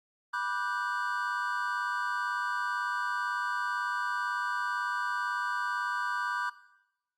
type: chord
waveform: triangle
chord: G major seventh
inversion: first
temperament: just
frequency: 980 / 1176 / 1470 / 1568 Hz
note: B5 / D6 / F#6 / G6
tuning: -14 / +2 / -12 / 0 cents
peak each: -34 dBFS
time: 0.33-6.5 s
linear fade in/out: 10 ms
effects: noise-tail reverb RT60 0.9 s tail -17 dB re dry + Opus 48 kbps